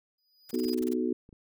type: tone with exponential growth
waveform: square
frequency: 4944 Hz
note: D#8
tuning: 12 cents flat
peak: -37 dBFS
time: 0.18-0.74 s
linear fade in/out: 5 ms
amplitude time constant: 120 ms
type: noise bursts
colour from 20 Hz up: white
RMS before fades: -45 dBFS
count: 10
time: 0.49-0.935 s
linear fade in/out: 5 ms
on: 22 ms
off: 25 ms
type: chord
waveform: sine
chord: B dominant seventh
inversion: none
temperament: equal with one note detuned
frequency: 246.9 / 311.1 / 370 / 434.2 Hz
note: B3 / D#4 / F#4 / A4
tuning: 0 / 0 / 0 / -23 cents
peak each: -30 / -33 / -31 / -36 dBFS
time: 0.53-1.13 s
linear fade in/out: 5 ms
type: clicks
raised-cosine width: 3 ms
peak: -39 dBFS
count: 4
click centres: 0.656 / 0.814 / 1.291 / 1.328 s
effects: none